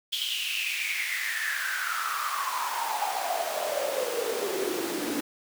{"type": "noise with high-pass filter sweep", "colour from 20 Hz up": "pink", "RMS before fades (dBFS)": -30, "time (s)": [0.12, 5.21], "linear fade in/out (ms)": 10, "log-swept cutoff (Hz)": [3300, 290], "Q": 8.1, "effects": []}